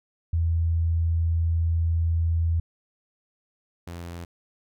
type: tone pair in turn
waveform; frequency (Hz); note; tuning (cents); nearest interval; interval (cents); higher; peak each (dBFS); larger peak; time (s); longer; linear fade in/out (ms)
sine / sawtooth; 82.9 / 85.88; E2 / F2; +10 / -29; minor second; 61; second; -20 / -31; first; 0.33-2.6 / 3.87-4.25; first; 5
effects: none